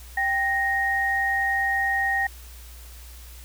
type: tone pair together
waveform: sine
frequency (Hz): 784 / 1864.7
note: G5 / A#6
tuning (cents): 0 / 0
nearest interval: octave + minor third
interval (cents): 1500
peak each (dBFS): -26 / -22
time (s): 0.17-2.27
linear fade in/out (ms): 5
effects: added 60 Hz sine -41 dBFS peak until 3.44 s + white hiss -48 dBFS RMS until 3.44 s